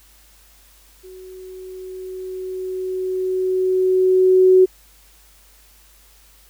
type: tone with level ramp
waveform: sine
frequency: 372.5 Hz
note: F#4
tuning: 12 cents sharp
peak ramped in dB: -37 to -7 dBFS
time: 1.03-4.66 s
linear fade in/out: 20 ms
effects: added 50 Hz sine -52 dBFS peak until 6.49 s + white hiss -52 dBFS RMS until 6.49 s